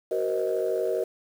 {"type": "chord", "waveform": "sine", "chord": "C half-diminished seventh", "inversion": "second", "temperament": "just", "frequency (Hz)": [376.7, 470.9, 523.3, 627.9], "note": ["Gb4", "Bb4", "C5", "Eb5"], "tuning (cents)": [31, 18, 0, 16], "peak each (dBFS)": [-28, -27, -32, -29], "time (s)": [0.11, 1.04], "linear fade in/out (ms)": 5, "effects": ["tanh soft clip ceiling -16 dBFS", "8-bit"]}